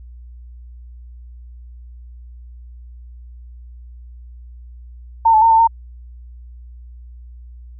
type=tone with pitch steps; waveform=sine; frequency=908 / 868 / 912 / 895 / 915 Hz; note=A#5 / A5 / A#5 / A5 / A#5; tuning=-46 / -24 / -38 / +29 / -32 cents; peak=-8 dBFS; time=5.25-5.675 s; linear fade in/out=10 ms; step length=85 ms; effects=added 60 Hz sine -35 dBFS peak until 7.79 s